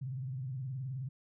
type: tone with vibrato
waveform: sine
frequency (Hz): 130.5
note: C3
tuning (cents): -4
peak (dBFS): -36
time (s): 0.01-1.09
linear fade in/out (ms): 10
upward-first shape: sine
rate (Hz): 19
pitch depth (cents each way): 130
effects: none